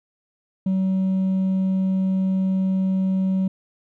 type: tone with hard clipping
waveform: triangle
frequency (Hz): 189.5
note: F#3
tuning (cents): +42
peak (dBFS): -17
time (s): 0.66-3.48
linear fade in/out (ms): 5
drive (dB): 1
effects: none